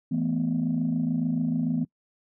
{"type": "chord", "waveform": "sine", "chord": "E suspended fourth", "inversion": "none", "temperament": "equal", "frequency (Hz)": [164.81, 220, 246.9], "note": ["E3", "A3", "B3"], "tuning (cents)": [0, 0, 0], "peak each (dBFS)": [-27, -29, -25], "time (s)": [0.11, 1.85], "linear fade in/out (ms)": 10, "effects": ["noise-tail reverb RT60 0.1 s tail -24 dB re dry", "tanh soft clip ceiling -17 dBFS"]}